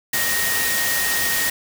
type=tone in noise; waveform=sine; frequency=1865 Hz; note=A#6; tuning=in tune; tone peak=-23 dBFS; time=0.13-1.5 s; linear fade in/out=5 ms; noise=white; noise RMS=-22 dBFS; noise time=0.13-1.5 s; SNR=-4 dB; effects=none